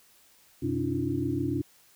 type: tone cluster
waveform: sine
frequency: 93.1 / 128.6 / 279.9 / 306.4 / 345.7 Hz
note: F#2 / C3 / C#4 / D#4 / F4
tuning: +11 / -30 / +17 / -27 / -18 cents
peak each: -36 / -33 / -31 / -32 / -33 dBFS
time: 0.62-1.62 s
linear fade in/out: 10 ms
effects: white hiss -60 dBFS RMS until 1.95 s